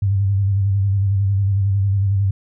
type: tone with vibrato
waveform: sine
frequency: 98.6 Hz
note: G2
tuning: 11 cents sharp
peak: -14 dBFS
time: 0.02-2.31 s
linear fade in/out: 5 ms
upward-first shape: square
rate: 11 Hz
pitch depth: 40 cents each way
effects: none